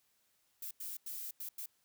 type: noise bursts at uneven times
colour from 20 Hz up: violet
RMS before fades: -43 dBFS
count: 5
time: 0.62-0.71 / 0.8-0.97 / 1.06-1.31 / 1.4-1.49 / 1.58-1.66 s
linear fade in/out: 5 ms
effects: white hiss -75 dBFS RMS until 1.84 s